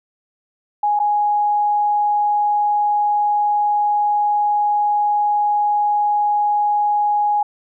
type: tone with dropouts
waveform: sine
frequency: 830.6 Hz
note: G#5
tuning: in tune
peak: -14 dBFS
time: 0.83-7.43 s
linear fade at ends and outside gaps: 5 ms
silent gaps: 0.992-0.999 s
effects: none